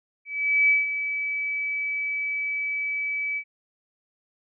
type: tone with ADSR envelope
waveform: sine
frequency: 2294 Hz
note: D7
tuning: 41 cents flat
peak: -15 dBFS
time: 0.25-3.44 s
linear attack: 440 ms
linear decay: 170 ms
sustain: -10 dB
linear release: 71 ms
effects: none